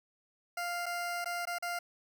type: tone with dropouts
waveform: 20% pulse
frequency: 698.5 Hz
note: F5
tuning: in tune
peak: -29 dBFS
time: 0.57-1.79 s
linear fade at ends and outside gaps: 5 ms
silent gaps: 0.859-0.863 / 1.245-1.257 / 1.454-1.471 / 1.585-1.624 s
effects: none